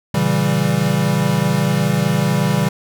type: chord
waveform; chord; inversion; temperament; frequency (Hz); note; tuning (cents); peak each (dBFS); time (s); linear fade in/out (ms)
square; A# diminished seventh; none; equal with one note detuned; 116.54 / 139.88 / 164.81 / 196; A#2 / C#3 / E3 / G3; 0 / +16 / 0 / 0; -25 / -20 / -20 / -20; 0.14-2.69; 5
effects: none